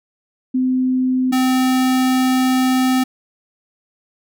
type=tone pair in turn; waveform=sine / square; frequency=256.6 / 257.7 Hz; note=C4 / C4; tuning=-34 / -26 cents; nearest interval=unison; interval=8 cents; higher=second; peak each=-14 dBFS; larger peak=neither; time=0.54-1.32 / 1.32-3.04 s; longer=second; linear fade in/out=10 ms; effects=none